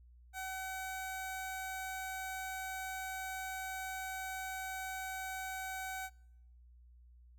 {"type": "tone with notch filter", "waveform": "15% pulse", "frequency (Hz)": 758, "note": "F#5", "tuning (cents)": 42, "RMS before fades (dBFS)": -42, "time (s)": [0.33, 6.1], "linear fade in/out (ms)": 50, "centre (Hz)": 2900, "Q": 1.9, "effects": ["noise-tail reverb RT60 0.8 s tail -25 dB re dry", "added 60 Hz sine -57 dBFS peak until 7.38 s"]}